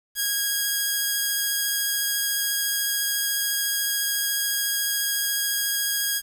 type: tone with vibrato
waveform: 5% pulse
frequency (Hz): 1641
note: G#6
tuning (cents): -21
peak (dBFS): -12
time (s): 0.15-6.22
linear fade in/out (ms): 50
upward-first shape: sine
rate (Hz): 14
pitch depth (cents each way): 9
effects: 8-bit